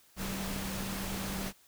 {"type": "tone in noise", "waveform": "sine", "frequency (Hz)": 193.4, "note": "G3", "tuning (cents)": -23, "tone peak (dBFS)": -38, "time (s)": [0.16, 1.53], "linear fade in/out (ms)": 50, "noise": "pink", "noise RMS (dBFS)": -38, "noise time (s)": [0.16, 1.53], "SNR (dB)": -3, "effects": ["white hiss -63 dBFS RMS until 1.67 s"]}